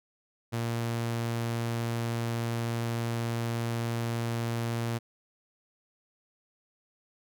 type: tone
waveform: sawtooth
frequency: 116.54 Hz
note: A#2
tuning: in tune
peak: -25 dBFS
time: 0.52-4.99 s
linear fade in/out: 20 ms
effects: none